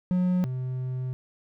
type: tone pair in turn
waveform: triangle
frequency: 181.2 / 128.13 Hz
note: F#3 / C3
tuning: -36 / -36 cents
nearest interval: tritone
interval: 600 cents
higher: first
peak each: -19 / -26 dBFS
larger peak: first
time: 0.11-0.44 / 0.44-1.13 s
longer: second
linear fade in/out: 0 ms
effects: none